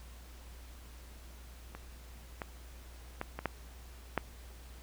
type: clicks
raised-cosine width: 0.5 ms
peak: -29 / -22 / -20 / -23 / -16 / -14 dBFS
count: 6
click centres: 1.75 / 2.418 / 3.214 / 3.39 / 3.457 / 4.177 s
effects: added 60 Hz sine -49 dBFS peak until 4.82 s + pink hiss -57 dBFS RMS until 4.82 s